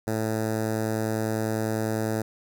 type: tone with notch filter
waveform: 10% pulse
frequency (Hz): 110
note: A2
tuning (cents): 0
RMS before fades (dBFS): -27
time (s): 0.07-2.22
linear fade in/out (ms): 5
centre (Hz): 3000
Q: 0.66
effects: none